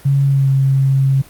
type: tone with pitch glide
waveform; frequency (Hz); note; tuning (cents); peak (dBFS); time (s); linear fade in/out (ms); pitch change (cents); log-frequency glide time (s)
sine; 138.59 to 135.27; C#3 to C#3; 0 to -42; -10; 0.05-1.22; 10; -42; 0.27-0.5
effects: pink hiss -42 dBFS RMS until 1.29 s + Opus 32 kbps